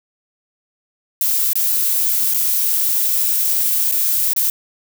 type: noise with dropouts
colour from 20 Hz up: violet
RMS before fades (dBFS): -17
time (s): 1.21-4.5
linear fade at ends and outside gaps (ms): 2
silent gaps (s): 1.532-1.555 / 2.339-2.344 / 3.915-3.92 / 4.334-4.362
effects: none